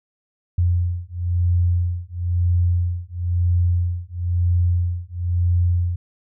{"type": "beating tone pair", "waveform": "sine", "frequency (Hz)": [87.31, 88.31], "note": ["F2", "F2"], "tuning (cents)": [0, 20], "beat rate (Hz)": 1, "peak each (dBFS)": -20, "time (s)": [0.58, 5.96], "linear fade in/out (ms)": 5, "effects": []}